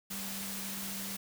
sine tone in noise, 196 Hz, G3, in tune, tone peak -43 dBFS, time 0.1-1.17 s, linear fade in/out 10 ms, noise white, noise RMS -40 dBFS, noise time 0.1-1.17 s, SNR -6 dB, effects none

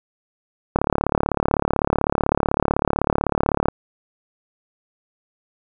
click train, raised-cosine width 1 ms, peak -3 dBFS, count 106, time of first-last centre 0.76-3.685 s, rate 35.9 Hz, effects none

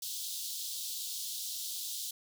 pink high-pass noise, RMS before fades -39 dBFS, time 0.02-2.11 s, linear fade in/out 5 ms, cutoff 3400 Hz, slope 48 dB/octave, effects none

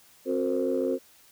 sine tone cluster, 264.9 / 363.5 / 458.5 / 525 Hz, C4 / F#4 / A#4 / C5, +22 / -31 / -29 / +6 cents, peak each -29 dBFS, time 0.25-0.99 s, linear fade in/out 50 ms, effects tanh soft clip ceiling -16 dBFS + white hiss -57 dBFS RMS until 1.31 s

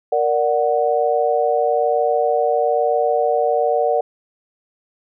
sine chord, Bb augmented, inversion none, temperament equal, 466.2 / 587.3 / 740 Hz, Bb4 / D5 / F#5, 0 / 0 / 0 cents, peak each -19 dBFS, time 0.12-4.01 s, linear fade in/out 5 ms, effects none

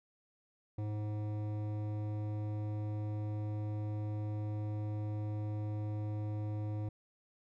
triangle tone with hard clipping, 105.6 Hz, G#2, 29 cents sharp, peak -37 dBFS, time 0.78-6.89 s, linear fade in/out 5 ms, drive 17 dB, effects none

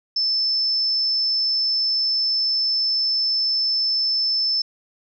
sine tone, 5274 Hz, E8, in tune, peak -18 dBFS, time 0.16-4.62 s, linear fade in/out 5 ms, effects none

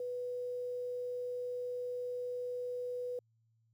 sine tone with quantisation, 493.9 Hz, B4, in tune, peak -36 dBFS, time 0-3.19 s, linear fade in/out 2 ms, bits 11, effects added 113 Hz sine -70 dBFS peak until 3.73 s

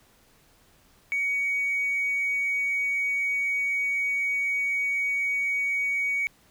sine tone with hard clipping, 2248 Hz, C#7, 24 cents sharp, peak -24 dBFS, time 1.12-6.27 s, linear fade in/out 0 ms, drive 1 dB, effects pink hiss -60 dBFS RMS until 6.5 s

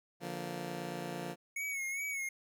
15% pulse chord, Bb major, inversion first, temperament just, 145.68 / 174.81 / 233.1 Hz, D3 / F3 / Bb3, -14 / +2 / 0 cents, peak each -38 / -35 / -39 dBFS, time 0.2-1.36 s, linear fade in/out 50 ms
square tone with vibrato, 2207 Hz, C#7, 8 cents flat, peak -36 dBFS, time 1.56-2.29 s, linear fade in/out 5 ms, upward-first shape sine, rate 2.5 Hz, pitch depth 57 cents each way
effects none

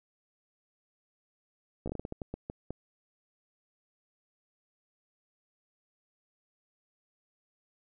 slowing click train, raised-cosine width 2 ms, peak -23 dBFS, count 12, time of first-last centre 1.86-2.706 s, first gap 15 ms, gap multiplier 1.3, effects none

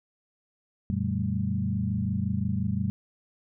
sine tone cluster, 91.9 / 118.1 / 145.8 / 192.8 / 218.4 Hz, F#2 / A#2 / D3 / G3 / A3, -11 / +23 / -12 / -28 / -13 cents, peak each -31 / -31 / -37 / -29 / -34 dBFS, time 0.9-2.9 s, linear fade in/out 0 ms, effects none

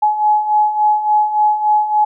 sine beating tone pair, 844 / 847.5 Hz, G#5 / G#5, +28 / +35 cents, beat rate 3.5 Hz, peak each -18 / -12 dBFS, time 0.02-2.05 s, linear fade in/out 10 ms, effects none

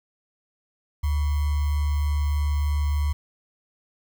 sine tone with sample-and-hold, 73.42 Hz, D2, in tune, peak -20 dBFS, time 1.03-3.13 s, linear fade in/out 10 ms, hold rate 1050 Hz, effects none

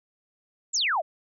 sine exponential sweep, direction down, 7902 to 570 Hz, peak -22 dBFS, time 0.73-1.02 s, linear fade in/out 20 ms, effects none

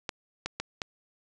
clicks, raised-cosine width 0.2 ms, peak -14 dBFS, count 4, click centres 0.092 / 0.46 / 0.6 / 0.818 s, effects resampled to 22050 Hz

